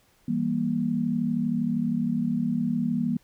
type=chord; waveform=sine; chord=E diminished; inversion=none; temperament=just; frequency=164.81 / 197.78 / 237.3 Hz; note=E3 / G3 / Bb3; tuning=0 / +16 / +31 cents; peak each=-30 / -29 / -25 dBFS; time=0.28-3.17 s; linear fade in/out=5 ms; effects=pink hiss -63 dBFS RMS until 3.23 s